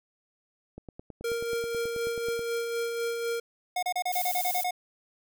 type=click train; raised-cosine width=2 ms; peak=-28 dBFS; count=16; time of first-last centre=0.78-2.393 s; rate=9.3 Hz
type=tone with tremolo; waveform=square; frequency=466.2 Hz; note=A#4; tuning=in tune; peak=-28 dBFS; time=1.24-3.4 s; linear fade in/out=5 ms; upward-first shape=sine; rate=4 Hz; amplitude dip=35%
type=tone bursts; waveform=square; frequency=724 Hz; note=F#5; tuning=38 cents flat; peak=-27 dBFS; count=10; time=3.76-4.709 s; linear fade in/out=5 ms; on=67 ms; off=31 ms
type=noise; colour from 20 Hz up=violet; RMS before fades=-32 dBFS; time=4.12-4.64 s; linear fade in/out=5 ms
effects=none